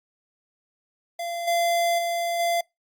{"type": "tone with level steps", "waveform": "square", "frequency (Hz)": 686, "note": "F5", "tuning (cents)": -31, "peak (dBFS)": [-29, -21, -25, -22], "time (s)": [1.19, 2.61], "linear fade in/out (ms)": 5, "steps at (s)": [1.47, 1.98, 2.39], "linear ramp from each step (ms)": 10, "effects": ["noise-tail reverb RT60 0.2 s tail -25 dB re dry", "Opus 48 kbps"]}